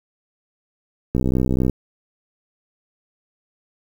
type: click train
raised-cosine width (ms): 3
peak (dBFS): -7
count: 36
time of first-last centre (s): 1.15-1.697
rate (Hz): 64
effects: 7-bit